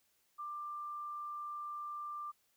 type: tone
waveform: sine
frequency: 1186 Hz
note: D6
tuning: 17 cents sharp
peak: -40 dBFS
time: 0.38-2.32 s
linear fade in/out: 20 ms
effects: white hiss -75 dBFS RMS until 2.56 s